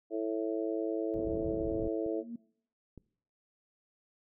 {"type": "harmonic tone", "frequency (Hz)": 110, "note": "A2", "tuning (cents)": 0, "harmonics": [3, 4, 5, 6], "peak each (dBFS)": [-34, -35, -39, -39], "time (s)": [0.1, 2.24], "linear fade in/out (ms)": 50}
{"type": "low-pass noise", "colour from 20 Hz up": "pink", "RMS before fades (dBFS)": -41, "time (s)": [1.14, 1.88], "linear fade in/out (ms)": 0, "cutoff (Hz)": 510, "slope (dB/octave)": 24}
{"type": "clicks", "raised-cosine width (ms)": 3, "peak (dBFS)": -35, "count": 5, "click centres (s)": [1.155, 1.22, 1.357, 2.063, 2.977]}
{"type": "tone with exponential growth", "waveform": "sine", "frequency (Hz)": 234.4, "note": "A#3", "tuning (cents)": 10, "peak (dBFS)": -35, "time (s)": [1.97, 2.36], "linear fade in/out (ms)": 5, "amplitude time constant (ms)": 84}
{"effects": ["noise-tail reverb RT60 0.6 s tail -21 dB re dry"]}